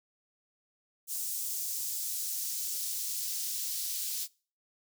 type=noise with high-pass filter sweep; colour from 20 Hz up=white; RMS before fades=-35 dBFS; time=1.07-4.28 s; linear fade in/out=50 ms; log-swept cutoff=6900 to 4400 Hz; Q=1.1; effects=noise-tail reverb RT60 0.4 s tail -24 dB re dry